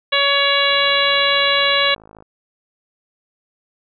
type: harmonic tone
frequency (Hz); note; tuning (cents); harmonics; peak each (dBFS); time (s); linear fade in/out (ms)
562; C#5; +24; 1 / 2 / 3 / 4 / 5 / 6 / 7; -21 / -21 / -21 / -21 / -21 / -21 / -21; 0.12-1.95; 10
type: click train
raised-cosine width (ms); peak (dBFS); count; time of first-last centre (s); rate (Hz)
1; -28; 82; 0.71-2.224; 53.5
effects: none